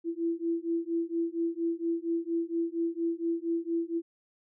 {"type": "beating tone pair", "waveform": "sine", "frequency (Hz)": [332.5, 336.8], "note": ["E4", "E4"], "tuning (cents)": [15, 37], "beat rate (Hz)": 4.3, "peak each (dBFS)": -31, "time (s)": [0.04, 4.02], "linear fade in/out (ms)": 50, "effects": []}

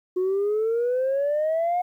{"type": "exponential sweep", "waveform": "sine", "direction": "up", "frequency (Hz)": [361.9, 726], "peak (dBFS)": -19, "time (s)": [0.16, 1.82], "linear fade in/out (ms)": 10, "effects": ["tanh soft clip ceiling -18 dBFS", "10-bit"]}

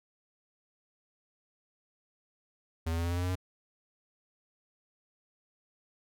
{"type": "tone with pitch steps", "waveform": "square", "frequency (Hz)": [81.7, 83.08, 84.48, 85.91, 87.36, 88.84, 90.34, 91.86], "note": ["E2", "E2", "E2", "F2", "F2", "F2", "F#2", "F#2"], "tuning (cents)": [-15, 14, 43, -28, 1, 30, -41, -12], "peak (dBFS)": -30, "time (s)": [2.86, 3.356], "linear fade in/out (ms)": 10, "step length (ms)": 62, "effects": []}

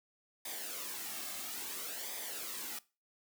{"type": "noise with flanger", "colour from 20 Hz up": "white", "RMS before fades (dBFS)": -42, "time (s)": [0.45, 2.79], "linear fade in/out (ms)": 5, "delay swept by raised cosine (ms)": [0.71, 2.11], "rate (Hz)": 0.59, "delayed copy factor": -0.6, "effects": ["noise-tail reverb RT60 0.3 s tail -20 dB re dry", "high-pass 200 Hz 12 dB/octave"]}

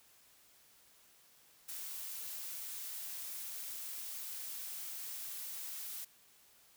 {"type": "noise", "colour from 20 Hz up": "blue", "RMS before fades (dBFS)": -44, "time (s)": [1.68, 6.05], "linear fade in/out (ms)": 10, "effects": ["white hiss -65 dBFS RMS until 6.76 s"]}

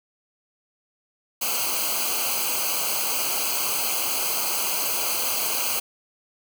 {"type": "noise with comb filter", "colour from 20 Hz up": "white", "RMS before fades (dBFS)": -25, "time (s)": [1.41, 5.8], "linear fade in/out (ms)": 10, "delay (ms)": 0.55, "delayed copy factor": -0.95, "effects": []}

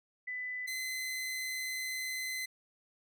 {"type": "tone pair in turn", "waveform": ["sine", "sawtooth"], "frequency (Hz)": [1999, 2042], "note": ["B6", "C7"], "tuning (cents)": [20, -43], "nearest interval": "unison", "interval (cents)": 37, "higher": "second", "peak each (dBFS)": [-36, -32], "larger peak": "second", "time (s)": [[0.27, 0.67], [0.67, 2.46]], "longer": "second", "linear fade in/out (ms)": 10, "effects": []}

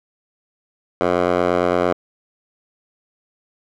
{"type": "tone with band-pass filter", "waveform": "10% pulse", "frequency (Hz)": 88.8, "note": "F2", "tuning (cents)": 29, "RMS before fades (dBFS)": -18, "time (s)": [1.01, 1.93], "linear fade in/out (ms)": 0, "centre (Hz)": 740, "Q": 1.4, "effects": []}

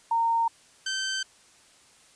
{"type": "tone pair in turn", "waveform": ["sine", "15% pulse"], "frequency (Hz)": [920, 1547.2], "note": ["A#5", "G6"], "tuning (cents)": [-23, -23], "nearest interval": "major sixth", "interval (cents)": 900, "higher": "second", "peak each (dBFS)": -21, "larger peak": "neither", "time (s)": [[0.11, 0.48], [0.86, 1.23]], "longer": "neither", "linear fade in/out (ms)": 5, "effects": ["white hiss -57 dBFS RMS until 2.15 s", "resampled to 22050 Hz"]}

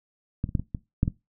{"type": "clicks", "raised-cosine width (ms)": 5, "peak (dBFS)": [-13, -23, -11, -17, -17, -8, -13], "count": 7, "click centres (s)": [0.441, 0.491, 0.552, 0.596, 0.748, 1.031, 1.079], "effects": ["noise-tail reverb RT60 0.2 s tail -18 dB re dry"]}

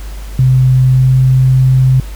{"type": "tone with pitch glide", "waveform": "sine", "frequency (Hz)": [129.2, 130.32], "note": ["C3", "C3"], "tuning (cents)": [-21, -7], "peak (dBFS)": -5, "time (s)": [0.39, 2], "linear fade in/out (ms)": 2, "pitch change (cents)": 14, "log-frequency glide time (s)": [0.81, 1.17], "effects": ["added 50 Hz sine -22 dBFS peak until 2.15 s", "pink hiss -36 dBFS RMS until 2.15 s"]}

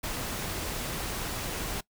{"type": "noise", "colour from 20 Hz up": "pink", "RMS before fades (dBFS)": -34, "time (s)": [0.03, 1.81], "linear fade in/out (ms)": 10, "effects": ["noise-tail reverb RT60 0.1 s tail -21 dB re dry"]}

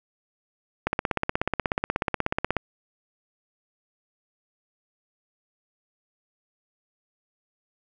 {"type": "click train", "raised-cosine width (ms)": 0.5, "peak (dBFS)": -8, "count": 29, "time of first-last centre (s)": [0.87, 2.567], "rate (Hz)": 16.5, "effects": []}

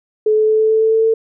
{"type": "tone with pitch steps", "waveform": "sine", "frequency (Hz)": [430, 432.5, 435, 437.5, 440.1, 442.6, 445.2, 447.7], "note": ["A4", "A4", "A4", "A4", "A4", "A4", "A4", "A4"], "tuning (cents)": [-40, -30, -20, -10, 0, 10, 20, 30], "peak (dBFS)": -10, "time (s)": [0.26, 1.14], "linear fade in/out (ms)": 5, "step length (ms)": 110, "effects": []}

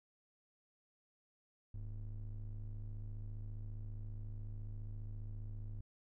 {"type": "ring-modulated tone", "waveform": "triangle", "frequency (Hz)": 64.9, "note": "C2", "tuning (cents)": -13, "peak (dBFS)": -37, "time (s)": [1.74, 5.81], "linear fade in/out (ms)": 5, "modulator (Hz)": 37.6, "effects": []}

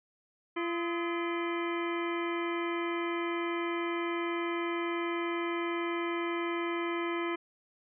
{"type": "harmonic tone with a mistuned harmonic", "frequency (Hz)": 341.3, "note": "F4", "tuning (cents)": -40, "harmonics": [1, 2, 3, 4, 5, 6, 7, 9], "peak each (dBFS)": [-32, -44, -39, -41, -45, -41, -44, -48], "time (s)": [0.56, 7.36], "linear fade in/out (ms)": 10, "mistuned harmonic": 4, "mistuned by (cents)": -120, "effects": []}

